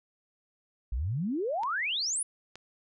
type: exponential sweep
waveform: sine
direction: up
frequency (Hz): 51.9 to 10450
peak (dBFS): -28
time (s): 0.92-2.23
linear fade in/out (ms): 5
type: clicks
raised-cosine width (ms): 0.2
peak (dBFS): -27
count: 2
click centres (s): 1.634 / 2.556
effects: none